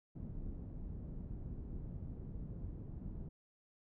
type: low-pass noise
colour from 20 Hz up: pink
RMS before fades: -45 dBFS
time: 0.15-3.29 s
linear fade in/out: 10 ms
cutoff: 210 Hz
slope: 12 dB/octave
effects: none